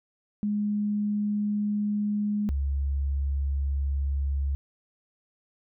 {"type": "tone pair in turn", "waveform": "sine", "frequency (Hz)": [207.7, 69.44], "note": ["G#3", "C#2"], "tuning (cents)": [0, 4], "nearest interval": "octave + perfect fifth", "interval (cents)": 1896, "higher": "first", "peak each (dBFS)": -24, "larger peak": "neither", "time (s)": [[0.43, 2.49], [2.49, 4.55]], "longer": "neither", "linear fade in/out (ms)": 0, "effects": []}